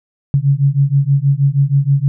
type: beating tone pair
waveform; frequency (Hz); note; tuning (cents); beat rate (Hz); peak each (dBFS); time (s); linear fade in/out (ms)
sine; 136.5 / 142.8; C#3 / D3; -26 / -48; 6.3; -13; 0.34-2.08; 0
effects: none